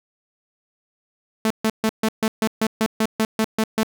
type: tone bursts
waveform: sawtooth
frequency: 219.9 Hz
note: A3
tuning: 1 cent flat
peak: -13 dBFS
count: 13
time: 1.45-3.832 s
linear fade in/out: 2 ms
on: 54 ms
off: 140 ms
effects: none